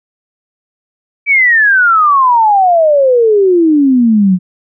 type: exponential sweep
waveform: sine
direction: down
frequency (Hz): 2324 to 177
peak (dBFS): -5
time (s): 1.26-4.39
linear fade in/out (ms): 50
effects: none